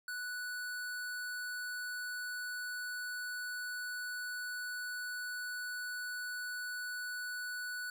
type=tone; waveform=square; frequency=1480 Hz; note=F#6; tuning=in tune; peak=-39 dBFS; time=0.08-7.9 s; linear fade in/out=2 ms; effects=none